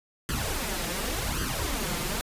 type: noise with flanger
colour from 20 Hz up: pink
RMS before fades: -30 dBFS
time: 0.29-2.21 s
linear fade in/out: 0 ms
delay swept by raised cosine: 0.64 to 5.84 ms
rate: 0.89 Hz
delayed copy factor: +0.75
effects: resampled to 32000 Hz